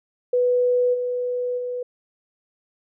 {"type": "tone with level steps", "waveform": "sine", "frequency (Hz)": 493.9, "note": "B4", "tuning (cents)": 0, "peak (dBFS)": [-16, -22, -25], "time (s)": [0.33, 1.83], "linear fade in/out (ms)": 5, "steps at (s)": [0.93, 1.57], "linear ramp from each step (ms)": 20, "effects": []}